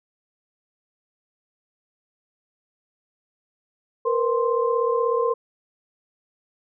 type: tone cluster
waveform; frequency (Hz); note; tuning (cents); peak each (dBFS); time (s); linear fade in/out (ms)
sine; 465.6 / 502 / 1048; A#4 / B4 / C6; -2 / +28 / +2; -21 / -25 / -25; 4.05-5.34; 10
effects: none